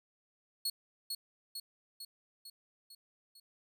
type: tone with echo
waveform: sawtooth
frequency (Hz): 4343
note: C#8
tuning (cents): -36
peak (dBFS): -29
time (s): 0.65-0.7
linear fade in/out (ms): 5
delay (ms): 450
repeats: 6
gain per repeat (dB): -4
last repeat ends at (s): 3.4
effects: none